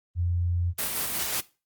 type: tone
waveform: sine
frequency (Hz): 87.3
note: F2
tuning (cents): 0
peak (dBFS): -23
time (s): 0.15-0.74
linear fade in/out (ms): 50
type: noise with tremolo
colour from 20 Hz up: white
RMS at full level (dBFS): -28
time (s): 0.78-1.41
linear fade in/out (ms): 10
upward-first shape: square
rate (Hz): 5.5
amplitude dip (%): 25
effects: noise-tail reverb RT60 0.3 s tail -19 dB re dry + Opus 32 kbps